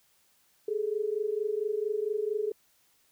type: tone pair together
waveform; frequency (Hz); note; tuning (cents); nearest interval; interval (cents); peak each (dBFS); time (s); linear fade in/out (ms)
sine; 410 / 434.4; G#4 / A4; -22 / -22; minor second; 100; -31 / -30; 0.68-2.52; 5
effects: white hiss -67 dBFS RMS until 3.11 s